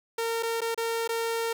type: tone with dropouts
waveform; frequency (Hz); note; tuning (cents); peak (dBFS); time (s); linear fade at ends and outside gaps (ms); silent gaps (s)
sawtooth; 458.4; A#4; -29; -23; 0.18-1.53; 5; 0.427-0.431 / 0.607-0.616 / 0.746-0.776 / 1.077-1.09
effects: none